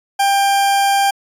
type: tone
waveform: 40% pulse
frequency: 794 Hz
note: G5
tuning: 22 cents sharp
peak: -11 dBFS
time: 0.19-1.11 s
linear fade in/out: 10 ms
effects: resampled to 32000 Hz